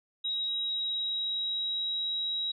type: tone with pitch glide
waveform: sine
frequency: 3823 to 3845 Hz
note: A#7 to B7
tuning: +43 to -47 cents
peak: -29 dBFS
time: 0.24-2.52 s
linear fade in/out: 10 ms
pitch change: +10 cents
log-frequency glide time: 0.44-2.02 s
effects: none